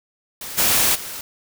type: noise with level steps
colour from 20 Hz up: white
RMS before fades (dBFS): -32 / -17 / -32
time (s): 0.41-1.21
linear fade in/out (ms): 2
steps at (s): 0.57 / 0.94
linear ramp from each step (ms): 20
effects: none